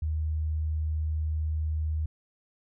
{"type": "tone", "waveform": "sine", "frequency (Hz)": 77.78, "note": "D#2", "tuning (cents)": 0, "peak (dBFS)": -26, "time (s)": [0.02, 2.06], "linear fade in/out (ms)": 5, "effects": []}